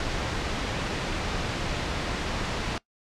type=low-pass noise; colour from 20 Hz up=pink; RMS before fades=-30 dBFS; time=0-2.78 s; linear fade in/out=2 ms; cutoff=4700 Hz; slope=12 dB/octave; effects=noise-tail reverb RT60 0.1 s tail -21 dB re dry + low-pass 9000 Hz 12 dB/octave